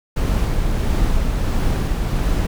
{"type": "noise with tremolo", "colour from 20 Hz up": "brown", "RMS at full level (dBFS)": -17, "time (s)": [0.16, 2.47], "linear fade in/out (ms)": 10, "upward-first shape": "sine", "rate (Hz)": 1.5, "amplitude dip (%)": 25, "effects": []}